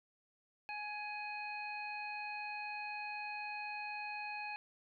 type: harmonic tone with a mistuned harmonic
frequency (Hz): 836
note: G#5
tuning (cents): +11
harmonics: 1 / 2 / 3 / 5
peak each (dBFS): -44 / -51 / -43 / -55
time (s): 0.69-4.56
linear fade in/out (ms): 0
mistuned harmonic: 5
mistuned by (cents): +24
effects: none